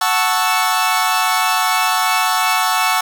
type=chord; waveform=sawtooth; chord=F# minor seventh; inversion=none; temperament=equal; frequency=740 / 880 / 1108.7 / 1318.5 Hz; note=F#5 / A5 / C#6 / E6; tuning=0 / 0 / 0 / 0 cents; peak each=-16 dBFS; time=0.01-3.01 s; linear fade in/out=5 ms; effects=none